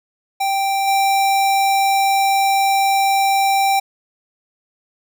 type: tone with level steps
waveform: square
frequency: 784 Hz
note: G5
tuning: in tune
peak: -17 / -14 dBFS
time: 0.4-3.8 s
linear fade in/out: 10 ms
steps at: 0.87 s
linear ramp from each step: 10 ms
effects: none